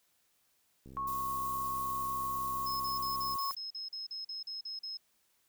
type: click train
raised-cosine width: 3 ms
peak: -39 dBFS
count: 166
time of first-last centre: 0.86-3.356 s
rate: 66.1 Hz
type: tone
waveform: sine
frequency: 1098 Hz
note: C#6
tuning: 17 cents flat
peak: -33 dBFS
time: 0.97-3.51 s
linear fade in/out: 0 ms
type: noise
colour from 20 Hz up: violet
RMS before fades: -44 dBFS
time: 1.07-3.55 s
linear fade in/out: 5 ms
type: tone bursts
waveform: sine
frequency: 5160 Hz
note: E8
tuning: 38 cents flat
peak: -38 dBFS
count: 13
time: 2.66-4.972 s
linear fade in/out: 5 ms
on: 140 ms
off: 41 ms
effects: white hiss -73 dBFS RMS until 5.48 s